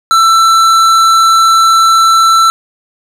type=tone with hard clipping; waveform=triangle; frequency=1334 Hz; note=E6; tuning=20 cents sharp; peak=-6 dBFS; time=0.11-2.5 s; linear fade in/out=0 ms; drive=16 dB; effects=none